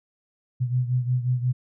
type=beating tone pair; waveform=sine; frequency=124 / 129.6 Hz; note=B2 / C3; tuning=+7 / -16 cents; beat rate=5.6 Hz; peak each=-22 / -27 dBFS; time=0.6-1.53 s; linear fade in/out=20 ms; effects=none